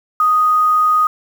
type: tone with quantisation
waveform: sine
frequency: 1244.5 Hz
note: D#6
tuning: in tune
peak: -10 dBFS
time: 0.2-1.07 s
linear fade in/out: 2 ms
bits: 6
effects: none